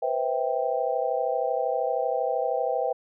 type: chord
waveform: sine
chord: C major seventh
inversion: third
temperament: just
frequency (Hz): 490.5 / 523.3 / 654.1 / 784.9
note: B4 / C5 / E5 / G5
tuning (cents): -12 / 0 / -14 / +2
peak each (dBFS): -29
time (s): 0.02-2.93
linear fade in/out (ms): 10
effects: none